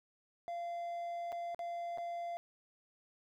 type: tone with dropouts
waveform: triangle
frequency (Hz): 689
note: F5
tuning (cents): -24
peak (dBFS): -36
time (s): 0.48-2.37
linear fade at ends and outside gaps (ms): 0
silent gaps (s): 1.32-1.326 / 1.546-1.592 / 1.975-1.983
effects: none